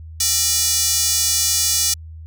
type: tone with high-pass filter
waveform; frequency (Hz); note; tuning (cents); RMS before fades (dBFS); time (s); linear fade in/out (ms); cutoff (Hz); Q
square; 266.7; C4; +33; -18; 0.2-1.94; 5; 5900; 1.8
effects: added 80 Hz sine -33 dBFS peak until 2.26 s